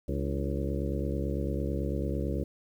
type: harmonic tone with a mistuned harmonic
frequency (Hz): 69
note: C#2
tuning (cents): -7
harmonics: 1 / 2 / 3 / 4 / 5 / 6 / 7 / 8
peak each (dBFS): -32 / -35 / -37 / -38 / -39 / -40 / -40 / -41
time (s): 0.08-2.44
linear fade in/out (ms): 5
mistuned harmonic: 4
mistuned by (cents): +100
effects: 10-bit